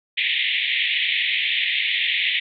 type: band-pass noise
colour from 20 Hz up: pink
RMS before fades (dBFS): -22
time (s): 0.17-2.4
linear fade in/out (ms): 10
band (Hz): 1900 to 3700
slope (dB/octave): 96
effects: none